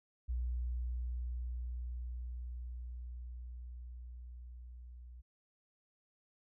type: tone with level ramp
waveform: sine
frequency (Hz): 60.8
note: B1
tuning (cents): -26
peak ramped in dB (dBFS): -33 to -49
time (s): 0.28-5.22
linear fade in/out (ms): 20
effects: none